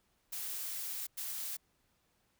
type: noise bursts at uneven times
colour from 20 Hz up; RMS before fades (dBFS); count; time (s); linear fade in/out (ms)
blue; -40; 2; 0.32-1.07 / 1.17-1.57; 10
effects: pink hiss -75 dBFS RMS until 2.39 s